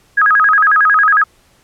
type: tone with vibrato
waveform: sine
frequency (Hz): 1445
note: F#6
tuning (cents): -41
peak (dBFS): -7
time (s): 0.17-1.24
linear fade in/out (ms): 10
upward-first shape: square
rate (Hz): 11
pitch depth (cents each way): 230
effects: pink hiss -52 dBFS RMS until 1.63 s + low-pass 12000 Hz 12 dB/octave